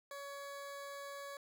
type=tone; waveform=20% pulse; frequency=562 Hz; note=C#5; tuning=24 cents sharp; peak=-40 dBFS; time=0.11-1.37 s; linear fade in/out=2 ms; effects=none